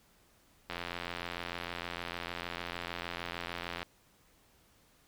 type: click train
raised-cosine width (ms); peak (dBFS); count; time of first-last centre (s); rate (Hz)
0.3; -21; 272; 0.7-3.829; 86.6
effects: pink hiss -66 dBFS RMS until 5.07 s